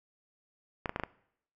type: clicks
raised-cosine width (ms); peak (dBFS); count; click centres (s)
0.5; -17; 5; 0.858 / 0.894 / 0.961 / 0.998 / 1.036
effects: noise-tail reverb RT60 0.7 s tail -21 dB re dry